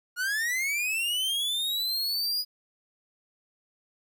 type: linear sweep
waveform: 45% pulse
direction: up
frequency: 1417 to 4955 Hz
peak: -26 dBFS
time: 0.16-2.45 s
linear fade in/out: 50 ms
effects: 11-bit